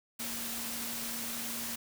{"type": "tone in noise", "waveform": "sine", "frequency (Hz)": 233.1, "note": "A#3", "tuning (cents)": 0, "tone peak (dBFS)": -45, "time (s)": [0.19, 1.76], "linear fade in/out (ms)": 10, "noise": "white", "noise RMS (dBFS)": -38, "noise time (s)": [0.19, 1.76], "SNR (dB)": -10, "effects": []}